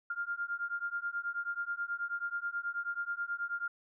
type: beating tone pair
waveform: sine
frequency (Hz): 1396.9 / 1406.2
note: F6 / F6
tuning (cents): 0 / +11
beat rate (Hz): 9.3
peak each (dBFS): -37 / -37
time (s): 0.1-3.68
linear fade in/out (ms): 5
effects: none